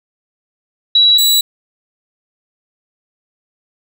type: tone pair in turn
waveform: sine / sawtooth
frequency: 3905 / 3927 Hz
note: B7 / B7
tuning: -20 / -11 cents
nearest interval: unison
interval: 9 cents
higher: second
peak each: -6 dBFS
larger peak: neither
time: 0.95-1.18 / 1.18-1.41 s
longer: neither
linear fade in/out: 5 ms
effects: none